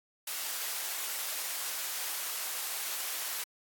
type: high-pass noise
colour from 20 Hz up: white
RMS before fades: -36 dBFS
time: 0.27-3.44 s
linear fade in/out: 5 ms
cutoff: 660 Hz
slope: 12 dB/octave
effects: AAC 64 kbps